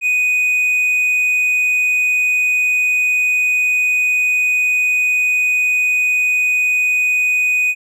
triangle tone, 2489 Hz, D#7, in tune, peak -11 dBFS, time 0.01-7.75 s, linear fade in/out 50 ms, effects none

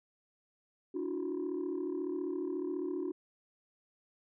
sine tone cluster, 290.5 / 332.1 / 366.6 Hz, D4 / E4 / F#4, -19 / +13 / -16 cents, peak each -37 / -38 / -35 dBFS, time 0.94-3.12 s, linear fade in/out 10 ms, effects tanh soft clip ceiling -29 dBFS

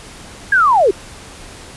sine linear sweep, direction down, 1661.2 to 349.9 Hz, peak -8 dBFS, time 0.52-0.91 s, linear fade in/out 5 ms, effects pink hiss -36 dBFS RMS until 1.76 s + resampled to 24000 Hz

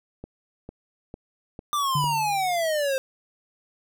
click train, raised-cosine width 2 ms, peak -24 dBFS, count 5, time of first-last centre 0.24-2.042 s, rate 2.22 Hz
square exponential sweep, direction down, 1199 to 523.3 Hz, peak -23 dBFS, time 1.73-2.98 s, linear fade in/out 0 ms
sine tone with exponential decay, 146.83 Hz, D3, in tune, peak -22 dBFS, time 1.95-2.69 s, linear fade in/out 5 ms, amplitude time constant 160 ms
effects none

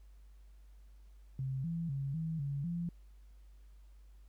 sine tone with pitch steps, 132.8 / 167.2 / 137.6 / 161.6 / 140.6 / 171.4 Hz, C3 / E3 / C#3 / E3 / C#3 / F3, +26 / +25 / -12 / -34 / +25 / -32 cents, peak -34 dBFS, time 1.39-2.89 s, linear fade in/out 2 ms, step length 250 ms, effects added 50 Hz sine -54 dBFS peak until 4.28 s + pink hiss -75 dBFS RMS until 4.28 s

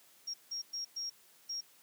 sine tone bursts at uneven times, 5588 Hz, F8, in tune, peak -36 dBFS, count 5, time 0.27-0.34 / 0.51-0.62 / 0.73-0.85 / 0.96-1.1 / 1.49-1.61 s, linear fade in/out 10 ms, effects white hiss -63 dBFS RMS until 1.82 s + high-pass 150 Hz 12 dB/octave

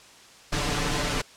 pink noise with comb filter, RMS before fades -26 dBFS, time 0.52-1.22 s, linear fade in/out 10 ms, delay 6.8 ms, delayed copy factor +0.85, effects white hiss -50 dBFS RMS until 1.36 s + low-pass 7000 Hz 12 dB/octave

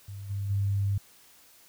sine tone with level steps, 99.6 Hz, G2, 28 cents sharp, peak -37 / -29 / -24 dBFS, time 0.08-0.98 s, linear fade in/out 5 ms, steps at 0.29 / 0.49 s, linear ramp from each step 20 ms, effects white hiss -57 dBFS RMS until 1.68 s

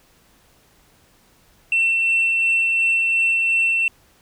sine tone with tremolo, 2695 Hz, E7, 38 cents sharp, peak -13 dBFS, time 1.72-3.88 s, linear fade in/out 2 ms, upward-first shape sine, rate 2.8 Hz, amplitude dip 25%, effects tanh soft clip ceiling -12 dBFS + pink hiss -56 dBFS RMS until 4.21 s

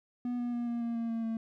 triangle tone with pitch steps, 244.5 / 241.7 / 238.9 / 236.2 / 233.5 / 230.8 / 228.1 / 225.5 Hz, B3 / B3 / A#3 / A#3 / A#3 / A#3 / A#3 / A3, -17 / -37 / +43 / +23 / +3 / -17 / -37 / +43 cents, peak -29 dBFS, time 0.25-1.37 s, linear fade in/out 2 ms, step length 140 ms, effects none

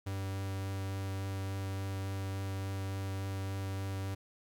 45% pulse tone with vibrato, 97 Hz, G2, 18 cents flat, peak -35 dBFS, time 0.06-4.15 s, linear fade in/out 10 ms, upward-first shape triangle, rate 3.5 Hz, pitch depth 9 cents each way, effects 12-bit

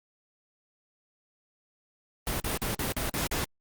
pink noise bursts, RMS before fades -30 dBFS, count 7, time 2.27-3.444 s, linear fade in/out 0 ms, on 130 ms, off 44 ms, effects Opus 32 kbps

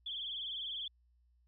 sine tone with vibrato, 3298 Hz, G#7, 13 cents flat, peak -38 dBFS, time 0.06-0.88 s, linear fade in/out 5 ms, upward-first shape triangle, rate 20 Hz, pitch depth 120 cents each way, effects added 60 Hz sine -67 dBFS peak until 1.47 s

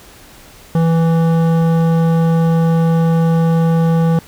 sine tone with hard clipping, 164.81 Hz, E3, in tune, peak -12 dBFS, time 0.75-4.19 s, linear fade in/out 2 ms, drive 13 dB, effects pink hiss -41 dBFS RMS until 4.27 s

